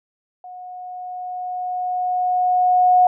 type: tone with level ramp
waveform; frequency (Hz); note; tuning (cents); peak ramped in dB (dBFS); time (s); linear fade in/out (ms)
sine; 728; F#5; -28; -34 to -9; 0.44-3.07; 2
effects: none